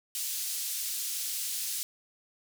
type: band-pass noise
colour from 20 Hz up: white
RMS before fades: -34 dBFS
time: 0.15-1.83 s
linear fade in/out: 0 ms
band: 3900 to 15000 Hz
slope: 12 dB/octave
effects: none